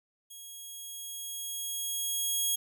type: tone with level ramp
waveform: 10% pulse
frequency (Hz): 3300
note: G#7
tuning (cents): -12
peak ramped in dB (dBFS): -37 to -18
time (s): 0.3-2.56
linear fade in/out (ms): 10
effects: none